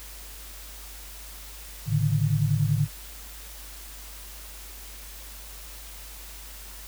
sine tone cluster, 108.3 / 142 / 152.4 Hz, A2 / C#3 / D#3, -27 / +42 / -36 cents, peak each -25 dBFS, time 1.86-2.88 s, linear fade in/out 50 ms, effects added 50 Hz sine -43 dBFS peak until 6.87 s + white hiss -44 dBFS RMS until 6.87 s

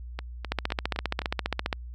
two click trains, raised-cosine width 0.3 ms, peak -17 / -10 dBFS, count 5 / 19, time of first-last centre 0.19-1.218 / 0.52-1.728 s, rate 3.89 / 14.9 Hz, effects added 60 Hz sine -37 dBFS peak until 1.94 s

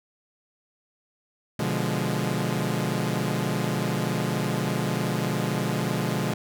sawtooth chord, B diminished seventh, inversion none, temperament equal, 123.47 / 146.83 / 174.61 / 207.7 Hz, B2 / D3 / F3 / Ab3, 0 / 0 / 0 / 0 cents, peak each -26 dBFS, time 1.59-6.34 s, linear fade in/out 5 ms, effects none

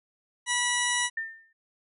harmonic tone, 974 Hz, B5, 24 cents flat, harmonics 1 / 2 / 3 / 4 / 6 / 7 / 8 / 9 / 10, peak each -33 / -28 / -33 / -34 / -33 / -39 / -38 / -38 / -35 dBFS, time 0.46-1.1 s, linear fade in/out 50 ms
sine tone with exponential decay, 1803 Hz, A6, 42 cents sharp, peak -26 dBFS, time 1.17-1.53 s, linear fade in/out 5 ms, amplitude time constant 77 ms
effects none

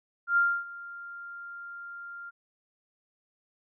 sine tone with ADSR envelope, 1395 Hz, F6, 2 cents flat, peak -19 dBFS, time 0.27-2.31 s, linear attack 100 ms, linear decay 270 ms, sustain -20 dB, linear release 24 ms, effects none

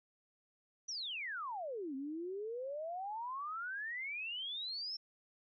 sine exponential two-way sweep, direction down then up, 6080 to 261.3 to 5450 Hz, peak -39 dBFS, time 0.88-4.97 s, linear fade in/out 10 ms, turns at 1.95 s, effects none

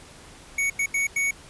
square tone bursts at uneven times, 2230 Hz, C#7, 10 cents sharp, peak -22 dBFS, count 4, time 0.58-0.7 / 0.79-0.86 / 0.94-1.07 / 1.16-1.31 s, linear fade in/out 5 ms, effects pink hiss -47 dBFS RMS until 1.49 s + resampled to 24000 Hz

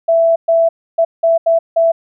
sine tone bursts at uneven times, 663 Hz, E5, 10 cents sharp, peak -8 dBFS, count 6, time 0.08-0.36 / 0.48-0.69 / 0.98-1.05 / 1.23-1.38 / 1.46-1.59 / 1.76-1.92 s, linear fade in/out 10 ms, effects none

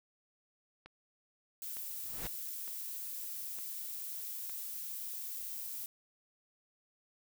click train, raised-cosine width 0.3 ms, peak -35 dBFS, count 5, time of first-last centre 0.86-4.496 s, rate 1.1 Hz
violet noise, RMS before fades -42 dBFS, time 1.62-5.86 s, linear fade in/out 2 ms
pink noise with exponential growth, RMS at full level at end -39 dBFS, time 1.94-2.27 s, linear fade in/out 2 ms, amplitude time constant 71 ms
effects none

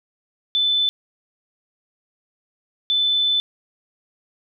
sine tone bursts at uneven times, 3514 Hz, A7, 3 cents flat, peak -16 dBFS, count 2, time 0.55-0.89 / 2.9-3.4 s, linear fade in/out 0 ms, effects none

